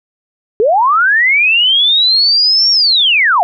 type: linear two-way sweep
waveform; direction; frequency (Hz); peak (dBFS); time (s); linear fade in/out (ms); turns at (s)
sine; up then down; 400 to 5588 to 655; -7; 0.6-3.43; 0; 2.71
effects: none